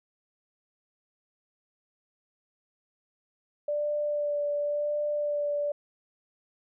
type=tone with vibrato; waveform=sine; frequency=587.3 Hz; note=D5; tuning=in tune; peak=-26 dBFS; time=3.68-5.72 s; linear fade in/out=5 ms; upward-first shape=sine; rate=0.93 Hz; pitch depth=15 cents each way; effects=none